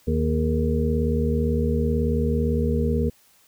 harmonic tone with a mistuned harmonic, 78 Hz, D#2, 5 cents sharp, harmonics 1 / 2 / 3 / 5 / 6, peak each -23 / -27 / -25 / -30 / -27 dBFS, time 0.07-3.1 s, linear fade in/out 10 ms, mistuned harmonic 5, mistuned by +82 cents, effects white hiss -58 dBFS RMS until 3.47 s

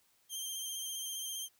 15% pulse tone with vibrato, 3163 Hz, G7, 15 cents sharp, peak -31 dBFS, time 0.29-1.49 s, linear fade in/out 50 ms, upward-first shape square, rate 15 Hz, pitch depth 19 cents each way, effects white hiss -71 dBFS RMS until 1.59 s

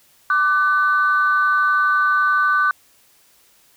sine tone pair together, 1174.7 / 1506.6 Hz, D6 / F#6, 0 / +31 cents, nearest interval major third, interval 431 cents, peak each -16 dBFS, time 0.3-2.71 s, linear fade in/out 2 ms, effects tanh soft clip ceiling -7 dBFS + white hiss -55 dBFS RMS until 3.76 s

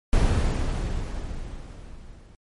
brown noise with level ramp, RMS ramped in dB -17 to -47 dBFS, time 0.13-2.35 s, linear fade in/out 0 ms, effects MP3 48 kbps

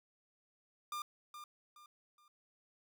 45% pulse tone with echo, 1200 Hz, D6, 37 cents sharp, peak -39 dBFS, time 0.92-1.02 s, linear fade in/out 2 ms, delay 420 ms, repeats 3, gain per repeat -9 dB, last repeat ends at 2.28 s, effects none

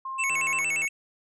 sine tone, 1061 Hz, C6, 24 cents sharp, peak -31 dBFS, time 0.05-0.61 s, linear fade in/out 5 ms
square tone with vibrato, 2427 Hz, D#7, 44 cents flat, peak -25 dBFS, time 0.18-0.89 s, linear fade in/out 20 ms, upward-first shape square, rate 8.6 Hz, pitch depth 160 cents each way
click train, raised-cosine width 0.5 ms, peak -29 dBFS, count 89, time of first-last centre 0.3-0.85 s, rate 160 Hz
effects resampled to 24000 Hz

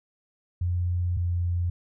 sine tone pair in turn, 88.4 / 87.44 Hz, F2 / F2, +22 / +3 cents, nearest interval unison, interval 19 cents, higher first, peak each -23 dBFS, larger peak neither, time 0.61-1.17 / 1.17-1.7 s, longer first, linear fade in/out 5 ms, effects none

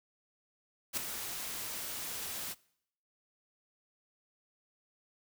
white noise with ADSR envelope, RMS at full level -31 dBFS, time 0.93-2.55 s, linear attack 41 ms, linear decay 6 ms, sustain -9 dB, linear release 36 ms, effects noise-tail reverb RT60 0.7 s tail -23 dB re dry

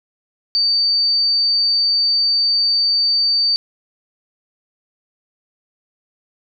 sine tone, 4601 Hz, D8, 36 cents flat, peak -13 dBFS, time 0.55-3.56 s, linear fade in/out 0 ms, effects none

